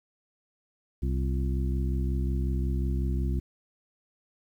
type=harmonic tone with a mistuned harmonic; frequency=65.5 Hz; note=C2; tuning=2 cents sharp; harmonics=1 / 2 / 3 / 4 / 5; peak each=-26 / -33 / -36 / -39 / -40 dBFS; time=1.02-3.4 s; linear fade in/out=10 ms; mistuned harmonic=5; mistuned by=+95 cents; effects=10-bit